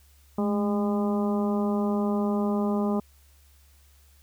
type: harmonic tone with a mistuned harmonic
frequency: 203.6 Hz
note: G#3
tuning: 34 cents flat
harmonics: 1 / 2 / 3 / 4 / 5 / 6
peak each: -24 / -30 / -34 / -36 / -38 / -40 dBFS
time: 0.38-3 s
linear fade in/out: 5 ms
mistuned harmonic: 1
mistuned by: +49 cents
effects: added 70 Hz sine -55 dBFS peak until 4.22 s + white hiss -62 dBFS RMS until 4.22 s